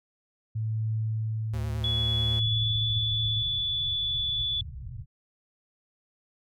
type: tone with tremolo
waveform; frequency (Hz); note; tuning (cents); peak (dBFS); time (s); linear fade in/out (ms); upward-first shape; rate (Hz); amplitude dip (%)
sine; 110; A2; 0; -25; 0.55-3.43; 10; triangle; 0.65; 40
type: tone with vibrato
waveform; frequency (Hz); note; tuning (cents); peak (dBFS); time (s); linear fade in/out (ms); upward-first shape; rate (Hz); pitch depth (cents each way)
square; 74.1; D2; +16; -33; 1.53-2.4; 10; sine; 9.1; 60
type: tone with pitch glide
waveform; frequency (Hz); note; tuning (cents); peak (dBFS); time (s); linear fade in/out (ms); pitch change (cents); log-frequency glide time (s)
sine; 3397 to 3454; G#7 to A7; +38 to -33; -26; 1.84-4.61; 2; +29; 2.18-2.75
type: low-pass noise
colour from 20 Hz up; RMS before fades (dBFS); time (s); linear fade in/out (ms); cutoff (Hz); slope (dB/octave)
white; -39; 2.4-5.06; 50; 130; 48
effects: none